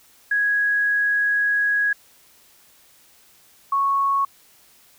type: tone pair in turn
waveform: sine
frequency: 1661 / 1105.4 Hz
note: G#6 / C#6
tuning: 0 / -5 cents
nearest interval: perfect fifth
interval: 705 cents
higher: first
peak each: -17 dBFS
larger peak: neither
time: 0.31-1.93 / 3.72-4.25 s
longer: first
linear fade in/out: 5 ms
effects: white hiss -54 dBFS RMS until 4.98 s